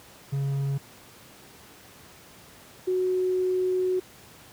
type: tone pair in turn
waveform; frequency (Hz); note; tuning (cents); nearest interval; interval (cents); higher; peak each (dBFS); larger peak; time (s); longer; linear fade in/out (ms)
triangle / sine; 138.5 / 368.9; C#3 / F#4; -1 / -5; octave + perfect fourth; 1696; second; -22; neither; 0.32-0.78 / 2.87-4; second; 10
effects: pink hiss -50 dBFS RMS until 4.52 s + high-pass 80 Hz 12 dB/octave